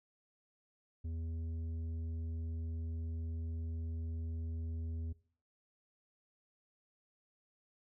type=tone with tanh clipping; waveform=triangle; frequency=81.8 Hz; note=E2; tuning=13 cents flat; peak=-39 dBFS; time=1.04-5.13 s; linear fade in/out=10 ms; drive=12 dB; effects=noise-tail reverb RT60 0.5 s tail -20 dB re dry